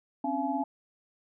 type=tone cluster; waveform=sine; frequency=263.2 / 282.2 / 683 / 851 Hz; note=C4 / C#4 / F5 / G#5; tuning=+10 / +31 / -39 / +42 cents; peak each=-33 / -33 / -35 / -32 dBFS; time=0.24-0.64 s; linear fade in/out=5 ms; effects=none

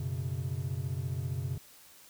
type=chord; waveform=triangle; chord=F# suspended fourth; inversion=none; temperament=equal; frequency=92.5 / 123.47 / 138.59 Hz; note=F#2 / B2 / C#3; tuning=0 / 0 / 0 cents; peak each=-35 / -34 / -34 dBFS; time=0-1.58 s; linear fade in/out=5 ms; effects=white hiss -56 dBFS RMS until 2.09 s

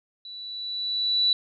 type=tone with level ramp; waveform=sine; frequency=3951 Hz; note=B7; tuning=in tune; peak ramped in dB=-38 to -17 dBFS; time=0.25-1.33 s; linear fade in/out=2 ms; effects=none

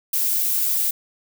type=noise; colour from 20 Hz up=violet; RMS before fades=-21 dBFS; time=0.13-0.91 s; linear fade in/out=5 ms; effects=none

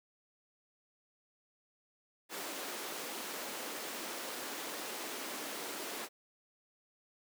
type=high-pass noise; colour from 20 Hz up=pink; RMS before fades=-42 dBFS; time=2.29-6.09 s; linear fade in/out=50 ms; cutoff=270 Hz; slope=24 dB/octave; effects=none

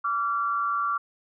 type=tone pair together; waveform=sine; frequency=1156 / 1374.7 Hz; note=D6 / F6; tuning=-28 / -28 cents; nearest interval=minor third; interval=300 cents; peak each=-25 / -28 dBFS; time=0.04-0.98 s; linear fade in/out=10 ms; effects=none

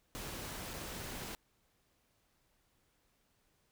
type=noise with dropouts; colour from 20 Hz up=pink; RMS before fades=-44 dBFS; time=0.15-1.35 s; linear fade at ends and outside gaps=0 ms; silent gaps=0.734-0.738 s; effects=pink hiss -75 dBFS RMS until 3.71 s

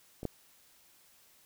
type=clicks; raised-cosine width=2 ms; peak=-27 / -19 dBFS; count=2; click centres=0.231 / 0.253 s; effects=white hiss -63 dBFS RMS until 1.45 s

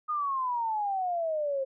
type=exponential sweep; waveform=sine; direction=down; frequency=1244.5 to 527 Hz; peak=-27 dBFS; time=0.08-1.65 s; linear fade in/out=20 ms; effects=none

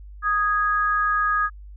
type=tone pair together; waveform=sine; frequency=1244.5 / 1654.5 Hz; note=D#6 / G#6; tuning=0 / -7 cents; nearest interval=perfect fourth; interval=493 cents; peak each=-20 / -23 dBFS; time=0.22-1.5 s; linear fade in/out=50 ms; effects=added 50 Hz sine -38 dBFS peak until 1.76 s

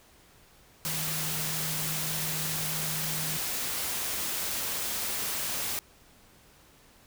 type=tone in noise; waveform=sine; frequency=156.7 Hz; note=D#3; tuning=13 cents sharp; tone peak=-37 dBFS; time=0.85-3.37 s; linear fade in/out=0 ms; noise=white; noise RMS=-32 dBFS; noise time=0.85-5.79 s; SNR=-8 dB; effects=pink hiss -58 dBFS RMS until 7.06 s

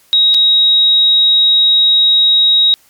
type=tone with dropouts; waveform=sine; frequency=3800 Hz; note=A#7; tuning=33 cents sharp; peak=-6 dBFS; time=0.13-2.74 s; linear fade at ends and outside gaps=0 ms; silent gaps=0.342-0.346 s; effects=white hiss -50 dBFS RMS until 2.89 s + MP3 96 kbps

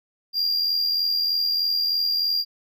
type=tone with amplitude modulation; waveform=triangle; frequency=4785 Hz; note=D8; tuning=32 cents sharp; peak=-17 dBFS; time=0.33-2.45 s; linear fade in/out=50 ms; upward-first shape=sine; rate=83.2 Hz; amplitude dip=45%; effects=none

